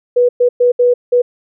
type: tone bursts at uneven times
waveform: sine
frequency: 489.4 Hz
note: B4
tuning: 16 cents flat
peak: -7 dBFS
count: 5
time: 0.16-0.29 / 0.4-0.49 / 0.6-0.72 / 0.79-0.94 / 1.12-1.22 s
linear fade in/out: 10 ms
effects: none